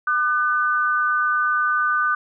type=tone pair together; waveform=sine; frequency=1204 / 1504.6 Hz; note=D6 / F#6; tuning=+43 / +29 cents; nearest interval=major third; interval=386 cents; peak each=-20 dBFS; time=0.07-2.15 s; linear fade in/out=5 ms; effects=none